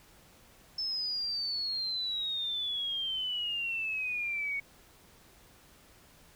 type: exponential sweep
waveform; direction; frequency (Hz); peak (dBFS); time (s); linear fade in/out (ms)
sine; down; 5290 to 2217; -31; 0.78-4.6; 5
effects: pink hiss -59 dBFS RMS until 6.35 s